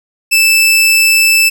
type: tone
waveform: sawtooth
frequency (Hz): 2637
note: E7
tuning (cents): 0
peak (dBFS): -3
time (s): 0.31-1.5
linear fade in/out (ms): 20
effects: none